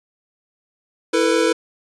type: chord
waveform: square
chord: E suspended fourth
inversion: none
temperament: equal with one note detuned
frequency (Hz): 329.6 / 447.4 / 493.9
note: E4 / A4 / B4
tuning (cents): 0 / +29 / 0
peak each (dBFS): -20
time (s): 1.13-1.53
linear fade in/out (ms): 10
effects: resampled to 22050 Hz